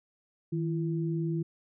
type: tone pair together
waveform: sine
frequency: 159.4 / 337 Hz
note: D#3 / E4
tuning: +42 / +38 cents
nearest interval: octave + minor second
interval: 1296 cents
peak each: -29 / -33 dBFS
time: 0.52-1.43 s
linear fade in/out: 10 ms
effects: none